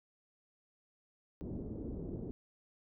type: low-pass noise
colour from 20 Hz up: white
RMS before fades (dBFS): -42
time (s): 1.41-2.31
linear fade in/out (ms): 0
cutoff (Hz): 370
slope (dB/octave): 24
effects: none